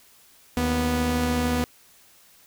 sawtooth tone pair together, 77.36 / 245.6 Hz, D#2 / B3, -9 / -9 cents, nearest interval octave + minor sixth, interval 2000 cents, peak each -23 / -19 dBFS, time 0.57-1.64 s, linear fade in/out 0 ms, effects white hiss -55 dBFS RMS until 2.46 s

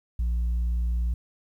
sine tone, 58.8 Hz, A#1, 16 cents sharp, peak -20 dBFS, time 0.19-1.14 s, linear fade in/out 5 ms, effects tanh soft clip ceiling -22 dBFS + 10-bit

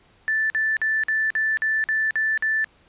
sine tone bursts, 1760 Hz, A6, in tune, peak -19 dBFS, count 9, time 0.28-2.644 s, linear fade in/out 0 ms, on 220 ms, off 48 ms, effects pink hiss -57 dBFS RMS until 2.88 s + resampled to 8000 Hz

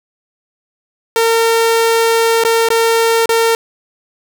sawtooth tone with dropouts, 456.5 Hz, A#4, 36 cents flat, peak -6 dBFS, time 1.16-3.55 s, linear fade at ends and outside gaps 1 ms, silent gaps 2.437-2.449 / 2.687-2.703 / 3.258-3.292 s, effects none

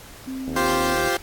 sine tone with vibrato, 261.6 Hz, C4, in tune, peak -28 dBFS, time 0.27-0.96 s, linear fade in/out 10 ms, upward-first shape sine, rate 2.2 Hz, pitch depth 12 cents each way
click train, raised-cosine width 2 ms, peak -20 dBFS, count 48, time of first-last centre 0.48-1.076 s, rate 78.9 Hz
15% pulse chord, F suspended second, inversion none, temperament equal, 349.2 / 392 / 523.3 Hz, F4 / G4 / C5, 0 / 0 / 0 cents, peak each -18 dBFS, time 0.56-1.17 s, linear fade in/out 5 ms
effects pink hiss -43 dBFS RMS until 1.22 s + AAC 64 kbps

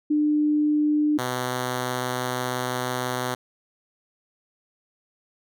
sine / 5% pulse tone pair in turn, 299.6 / 125.97 Hz, D4 / B2, +35 / +35 cents, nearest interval octave + minor third, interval 1500 cents, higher first, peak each -18 / -14 dBFS, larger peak second, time 0.1-1.18 / 1.18-3.35 s, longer second, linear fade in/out 10 ms, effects none

